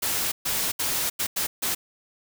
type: noise bursts at uneven times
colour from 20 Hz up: white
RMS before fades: -26 dBFS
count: 6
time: 0.02-0.32 / 0.45-0.72 / 0.79-1.1 / 1.19-1.27 / 1.36-1.47 / 1.62-1.75 s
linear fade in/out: 10 ms
effects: none

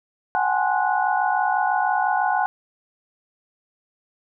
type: tone cluster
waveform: sine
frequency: 740 / 808 / 854 / 1046 / 1470 Hz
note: F#5 / G#5 / G#5 / C6 / F#6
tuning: 0 / -48 / +48 / -1 / -12 cents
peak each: -23 / -24 / -24 / -29 / -26 dBFS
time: 0.35-2.46 s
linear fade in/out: 0 ms
effects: none

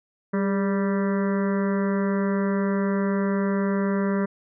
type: harmonic tone with a mistuned harmonic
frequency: 196 Hz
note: G3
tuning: in tune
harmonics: 1 / 2 / 3 / 5 / 6 / 7 / 8 / 9 / 10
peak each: -22 / -28 / -32 / -36 / -38 / -39 / -40 / -41 / -42 dBFS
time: 0.33-4.26 s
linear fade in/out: 10 ms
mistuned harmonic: 2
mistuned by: +47 cents
effects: none

